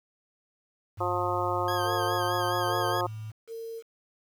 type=tone with pitch glide; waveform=sine; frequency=100.8 to 108.66 Hz; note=G2 to A2; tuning=+49 to -21 cents; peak=-35 dBFS; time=0.97-3.32 s; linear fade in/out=20 ms; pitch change=+130 cents; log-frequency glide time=1.62-2.67 s
type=harmonic tone; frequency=178.2 Hz; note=F3; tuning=35 cents sharp; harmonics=2 / 3 / 4 / 5 / 6 / 7; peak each=-33 / -33 / -33 / -33 / -33 / -33 dBFS; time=1-3.07 s; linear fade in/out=10 ms
type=tone with vibrato; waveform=20% pulse; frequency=1611 Hz; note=G6; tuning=47 cents sharp; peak=-29 dBFS; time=1.68-3.01 s; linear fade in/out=2 ms; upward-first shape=sine; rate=4.8 Hz; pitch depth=59 cents each way
type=tone bursts; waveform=sine; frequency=455.2 Hz; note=A#4; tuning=41 cents flat; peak=-35 dBFS; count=3; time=1.83-3.83 s; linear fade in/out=50 ms; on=360 ms; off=460 ms
effects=9-bit